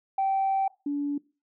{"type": "tone pair in turn", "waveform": "sine", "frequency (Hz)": [776, 287.3], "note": ["G5", "D4"], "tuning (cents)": [-18, -38], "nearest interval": "octave + perfect fourth", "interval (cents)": 1720, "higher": "first", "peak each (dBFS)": [-21, -25], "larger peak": "first", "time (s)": [[0.18, 0.68], [0.86, 1.18]], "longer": "first", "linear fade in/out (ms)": 5, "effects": ["noise-tail reverb RT60 0.3 s tail -21 dB re dry", "tanh soft clip ceiling -19 dBFS"]}